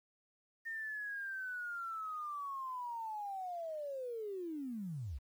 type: linear sweep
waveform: sine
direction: down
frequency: 1831 to 55.4 Hz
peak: -39 dBFS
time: 0.65-5.19 s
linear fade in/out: 20 ms
effects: 11-bit